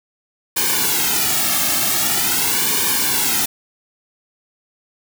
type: noise with flanger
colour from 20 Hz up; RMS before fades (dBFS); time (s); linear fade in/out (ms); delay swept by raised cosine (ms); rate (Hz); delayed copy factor
white; -18; 0.56-3.46; 10; 1.5 to 2.07; 0.44; -0.9
effects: none